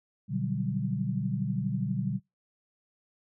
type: chord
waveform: sine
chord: G major seventh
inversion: first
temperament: just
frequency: 122.5 / 147 / 183.75 / 196 Hz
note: B2 / D3 / F#3 / G3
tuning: -14 / +2 / -12 / 0 cents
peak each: -33 dBFS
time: 0.28-2.2 s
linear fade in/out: 50 ms
effects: noise-tail reverb RT60 0.2 s tail -26 dB re dry